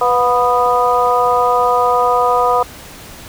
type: harmonic tone with a mistuned harmonic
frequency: 246.9 Hz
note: B3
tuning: in tune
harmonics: 2 / 3 / 4 / 5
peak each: -16 / -16 / -16 / -16 dBFS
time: 0.01-2.63 s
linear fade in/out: 5 ms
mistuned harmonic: 3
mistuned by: -38 cents
effects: pink hiss -35 dBFS RMS until 3.28 s